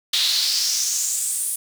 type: noise with high-pass filter sweep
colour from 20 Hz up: brown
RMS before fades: -22 dBFS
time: 0.13-1.56 s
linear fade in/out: 5 ms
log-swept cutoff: 3600 to 10000 Hz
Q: 4.3
effects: none